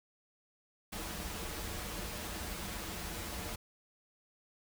pink noise with comb filter, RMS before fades -41 dBFS, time 0.92-3.56 s, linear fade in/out 10 ms, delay 7.6 ms, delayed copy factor -0.55, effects none

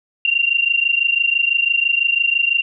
sine tone pair together, 2756 / 2782 Hz, F7 / F7, -24 / -7 cents, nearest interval unison, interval 17 cents, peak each -17 dBFS, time 0.25-2.62 s, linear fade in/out 2 ms, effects none

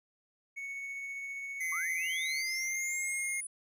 triangle tone with tremolo, 2217 Hz, C#7, in tune, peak -35 dBFS, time 0.56-2.43 s, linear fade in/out 20 ms, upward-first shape triangle, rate 15 Hz, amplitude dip 25%
square tone with pitch glide, 2051 to 2141 Hz, C7 to C7, -35 to +39 cents, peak -34 dBFS, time 1.6-3.41 s, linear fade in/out 10 ms, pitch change +74 cents, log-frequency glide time 2.12-3.09 s
sine linear sweep, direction up, 1071 to 10000 Hz, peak -38 dBFS, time 1.72-3.47 s, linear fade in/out 5 ms
effects none

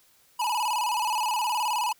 square tone with vibrato, 916 Hz, A#5, 31 cents flat, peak -25 dBFS, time 0.39-1.93 s, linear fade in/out 10 ms, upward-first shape square, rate 19 Hz, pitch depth 110 cents each way, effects white hiss -61 dBFS RMS until 1.99 s

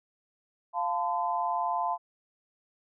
sine chord, F major, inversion none, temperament equal with one note detuned, 698.5 / 880 / 1019.7 Hz, F5 / A5 / C6, 0 / 0 / -45 cents, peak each -31 dBFS, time 0.73-1.98 s, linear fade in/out 50 ms, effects none

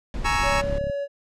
brown noise, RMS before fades -29 dBFS, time 0.14-0.78 s, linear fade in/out 0 ms
25% pulse chord, A# half-diminished seventh, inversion third, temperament equal with one note detuned, 835.9 / 932.3 / 1108.7 / 1318.5 Hz, G#5 / A#5 / C#6 / E6, +11 / 0 / 0 / 0 cents, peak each -23 dBFS, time 0.24-0.62 s, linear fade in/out 20 ms
triangle tone, 565 Hz, C#5, 33 cents sharp, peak -23 dBFS, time 0.42-1.08 s, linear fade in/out 50 ms
click train, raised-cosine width 5 ms, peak -20 dBFS, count 17, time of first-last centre 0.44-0.898 s, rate 34.9 Hz
effects low-pass 7000 Hz 12 dB/octave

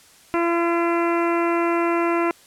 harmonic tone, 340 Hz, F4, 46 cents flat, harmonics 1 / 2 / 3 / 4 / 5 / 6 / 7 / 8, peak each -20 / -26 / -26 / -28 / -36 / -33 / -34 / -36 dBFS, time 0.34-2.31 s, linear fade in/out 0 ms, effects white hiss -51 dBFS RMS until 2.46 s + low-pass 11000 Hz 12 dB/octave

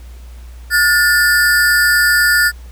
square ring-modulated tone, 1600 Hz, G6, 35 cents sharp, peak -7 dBFS, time 0.7-2.52 s, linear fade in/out 50 ms, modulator 164 Hz, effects added 60 Hz sine -31 dBFS peak until 2.71 s + pink hiss -47 dBFS RMS until 2.71 s

